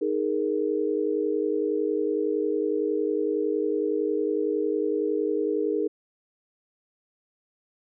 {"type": "chord", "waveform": "sine", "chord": "D# suspended fourth", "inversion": "none", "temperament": "equal", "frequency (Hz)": [311.1, 415.3, 466.2], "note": ["D#4", "G#4", "A#4"], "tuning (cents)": [0, 0, 0], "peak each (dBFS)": [-28, -26, -28], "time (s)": [0.01, 5.88], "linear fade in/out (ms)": 10, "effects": []}